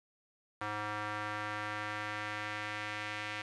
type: tone with band-pass filter sweep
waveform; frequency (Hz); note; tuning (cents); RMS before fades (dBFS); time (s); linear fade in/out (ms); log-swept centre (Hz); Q
square; 105.4; G#2; +26; -39; 0.61-3.42; 5; 1300 to 2200; 1.6
effects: resampled to 24000 Hz + 10-bit